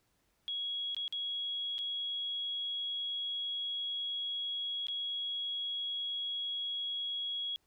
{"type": "tone with dropouts", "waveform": "sine", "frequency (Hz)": 3323, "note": "G#7", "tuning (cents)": 0, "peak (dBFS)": -34, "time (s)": [0.48, 7.56], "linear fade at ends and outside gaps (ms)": 0, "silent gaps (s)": [[0.947, 0.966], [1.079, 1.125], [1.782, 1.789], [4.869, 4.884]], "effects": ["pink hiss -75 dBFS RMS until 7.66 s"]}